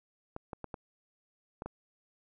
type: clicks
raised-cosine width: 1 ms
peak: -25 dBFS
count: 6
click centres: 0.364 / 0.532 / 0.643 / 0.742 / 1.621 / 1.66 s
effects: none